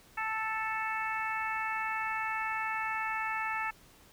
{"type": "harmonic tone", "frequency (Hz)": 440, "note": "A4", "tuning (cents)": 0, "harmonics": [2, 3, 4, 5, 6], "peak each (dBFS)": [-36, -37, -37, -39, -41], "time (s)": [0.17, 3.71], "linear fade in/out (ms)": 10, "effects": ["pink hiss -59 dBFS RMS until 4.12 s"]}